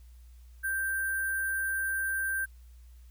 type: tone with sample-and-hold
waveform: sine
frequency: 1570 Hz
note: G6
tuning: 2 cents sharp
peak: -28 dBFS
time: 0.63-2.46 s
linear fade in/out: 20 ms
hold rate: 11025 Hz
effects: added 60 Hz sine -49 dBFS peak until 3.1 s + white hiss -68 dBFS RMS until 3.1 s